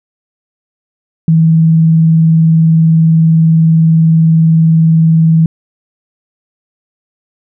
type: tone with vibrato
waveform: sine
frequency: 162.2 Hz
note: E3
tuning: 28 cents flat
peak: -4 dBFS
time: 1.28-5.46 s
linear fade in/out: 2 ms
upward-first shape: sine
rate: 20 Hz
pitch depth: 32 cents each way
effects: none